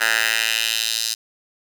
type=tone with high-pass filter sweep; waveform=10% pulse; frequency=112.4 Hz; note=A2; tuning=37 cents sharp; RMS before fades=-21 dBFS; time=0-1.15 s; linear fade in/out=20 ms; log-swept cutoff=1500 to 4800 Hz; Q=1.9; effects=none